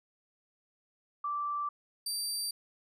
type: tone pair in turn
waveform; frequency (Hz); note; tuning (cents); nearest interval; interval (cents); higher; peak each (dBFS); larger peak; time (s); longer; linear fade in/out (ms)
sine / 25% pulse; 1169 / 4676; D6 / D8; -8 / -8; 2 octaves; 2400; second; -31 / -28; second; 1.24-1.69 / 2.06-2.51; neither; 5
effects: none